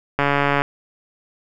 click train, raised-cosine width 0.5 ms, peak -3 dBFS, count 62, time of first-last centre 0.19-0.62 s, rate 142 Hz, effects none

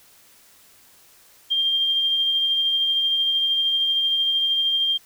sine tone with tremolo, 3191 Hz, G7, 30 cents sharp, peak -17 dBFS, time 1.5-4.98 s, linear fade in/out 20 ms, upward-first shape sine, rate 13 Hz, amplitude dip 25%, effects white hiss -53 dBFS RMS until 5.05 s

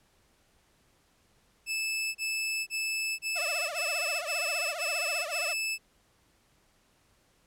sawtooth tone bursts, 2621 Hz, E7, 11 cents flat, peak -26 dBFS, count 8, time 1.66-5.783 s, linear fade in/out 50 ms, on 490 ms, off 29 ms
sawtooth tone with vibrato, 642 Hz, E5, 46 cents flat, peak -31 dBFS, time 3.35-5.54 s, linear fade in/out 20 ms, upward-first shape triangle, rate 15 Hz, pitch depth 230 cents each way
effects pink hiss -67 dBFS RMS until 7.46 s + low-pass 12000 Hz 12 dB/octave

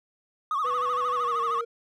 triangle tone with vibrato, 1174.7 Hz, D6, in tune, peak -21 dBFS, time 0.51-1.61 s, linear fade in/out 2 ms, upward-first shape sine, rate 13 Hz, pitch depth 140 cents each way
triangle tone with pitch glide, 493.9 to 466.2 Hz, B4 to A#4, 0 to 0 cents, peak -29 dBFS, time 0.64-1.65 s, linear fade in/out 10 ms, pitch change -100 cents, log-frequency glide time 1.14-1.39 s
effects tanh soft clip ceiling -20 dBFS

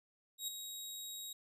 20% pulse tone with ADSR envelope, 3799 Hz, A#7, 32 cents sharp, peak -30 dBFS, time 0.38-1.33 s, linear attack 98 ms, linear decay 7 ms, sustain -8 dB, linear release 5 ms, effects none

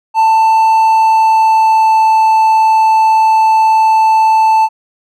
triangle tone with pitch glide, 887 to 880.9 Hz, A5 to A5, +14 to +2 cents, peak -4 dBFS, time 0.14-4.69 s, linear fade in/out 50 ms, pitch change -12 cents, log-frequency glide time 0.77-2.06 s, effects none

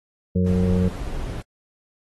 harmonic tone, 91.1 Hz, F#2, 26 cents flat, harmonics 1 / 2 / 4 / 5 / 6, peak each -21 / -19 / -34 / -27 / -35 dBFS, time 0.35-0.89 s, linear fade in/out 10 ms
brown noise, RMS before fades -29 dBFS, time 0.46-1.42 s, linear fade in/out 5 ms
effects AAC 32 kbps

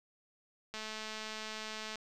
click train, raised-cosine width 0.2 ms, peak -25 dBFS, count 265, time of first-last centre 0.74-1.957 s, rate 217 Hz, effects none

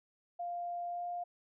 sine tone with pitch glide, 698.5 to 703.4 Hz, F5 to F5, 0 to +12 cents, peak -36 dBFS, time 0.39-1.24 s, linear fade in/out 10 ms, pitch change +12 cents, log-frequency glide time 0.89-1.04 s, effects none

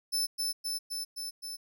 sawtooth tone with echo, 5274 Hz, E8, in tune, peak -25 dBFS, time 0.12-0.27 s, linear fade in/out 20 ms, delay 260 ms, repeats 5, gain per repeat -2 dB, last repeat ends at 1.57 s, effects none

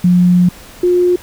sine tone pair in turn, 178.4 / 356.8 Hz, F3 / F4, +37 / +37 cents, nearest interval octave, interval 1200 cents, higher second, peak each -6 / -8 dBFS, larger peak first, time 0.04-0.49 / 0.83-1.16 s, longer first, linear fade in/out 5 ms, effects pink hiss -37 dBFS RMS until 1.22 s

